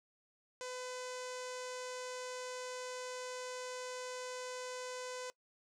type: tone with low-pass filter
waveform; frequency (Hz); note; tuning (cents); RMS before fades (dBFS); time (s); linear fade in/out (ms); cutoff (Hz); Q
sawtooth; 504; B4; +35; -44; 0.61-5.3; 0; 7200; 2.3
effects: noise-tail reverb RT60 0.1 s tail -21 dB re dry